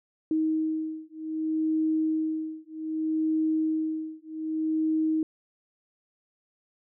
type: beating tone pair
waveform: sine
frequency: 315 / 315.64 Hz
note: D#4 / D#4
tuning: +21 / +25 cents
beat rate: 0.64 Hz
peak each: -28 dBFS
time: 0.31-5.23 s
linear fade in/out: 2 ms
effects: none